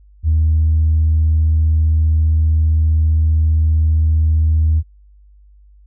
sine tone, 78.8 Hz, D#2, 23 cents sharp, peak -9 dBFS, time 0.23-4.83 s, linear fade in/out 50 ms, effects tanh soft clip ceiling -7 dBFS + added 50 Hz sine -43 dBFS peak until 5.86 s

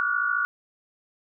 sine tone cluster, 1153 / 1368 / 1428 / 1482 Hz, D6 / F6 / F6 / F#6, -32 / -36 / +38 / +2 cents, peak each -30 / -33 / -25 / -27 dBFS, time 0-0.45 s, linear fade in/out 0 ms, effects none

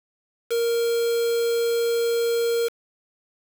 triangle tone with quantisation, 466.2 Hz, A#4, in tune, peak -18 dBFS, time 0.5-2.69 s, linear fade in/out 20 ms, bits 5, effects none

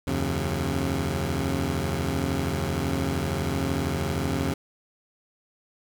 15% pulse tone cluster, 77.9 / 90.8 / 135.5 Hz, D#2 / F#2 / C#3, +3 / -32 / -39 cents, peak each -23 dBFS, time 0.07-4.54 s, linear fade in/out 5 ms, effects none

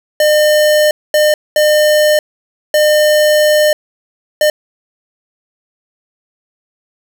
square tone bursts at uneven times, 605 Hz, D#5, 49 cents flat, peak -8 dBFS, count 5, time 0.2-0.91 / 1.14-1.34 / 1.56-2.19 / 2.74-3.73 / 4.41-4.5 s, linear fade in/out 2 ms, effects none

